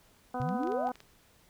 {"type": "harmonic tone", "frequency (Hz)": 250, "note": "B3", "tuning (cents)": 21, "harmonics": [1, 2, 3, 4, 5, 6], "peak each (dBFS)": [-38, -39, -35, -42, -44, -48], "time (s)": [0.34, 0.92], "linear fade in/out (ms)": 5}
{"type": "exponential sweep", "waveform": "sine", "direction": "up", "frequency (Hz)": [120.5, 832], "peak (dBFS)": -31, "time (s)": [0.4, 0.89], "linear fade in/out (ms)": 0}
{"type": "clicks", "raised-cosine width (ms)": 0.2, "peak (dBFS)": -32, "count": 8, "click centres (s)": [0.417, 0.49, 0.634, 0.673, 0.72, 0.871, 0.956, 1.004]}
{"effects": ["pink hiss -63 dBFS RMS until 1.49 s"]}